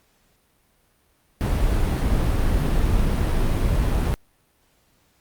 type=noise; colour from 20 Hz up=brown; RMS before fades=-20 dBFS; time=1.41-4.14 s; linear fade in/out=0 ms; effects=pink hiss -63 dBFS RMS until 5.2 s + Opus 48 kbps